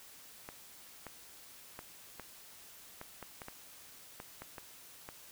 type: clicks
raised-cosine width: 0.5 ms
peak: -29 dBFS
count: 12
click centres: 0.489 / 1.067 / 1.791 / 2.197 / 3.014 / 3.227 / 3.418 / 3.484 / 4.201 / 4.42 / 4.582 / 5.089 s
effects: white hiss -55 dBFS RMS until 5.31 s